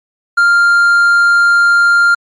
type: tone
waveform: triangle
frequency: 1396.9 Hz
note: F6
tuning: in tune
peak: -4 dBFS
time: 0.37-2.15 s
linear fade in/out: 10 ms
effects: MP3 48 kbps